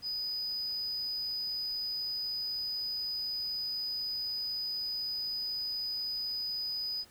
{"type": "tone", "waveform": "sine", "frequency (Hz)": 4978, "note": "D#8", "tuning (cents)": 0, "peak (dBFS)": -30, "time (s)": [0.02, 7.05], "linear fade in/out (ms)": 50, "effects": ["tanh soft clip ceiling -32 dBFS", "pink hiss -59 dBFS RMS until 7.1 s"]}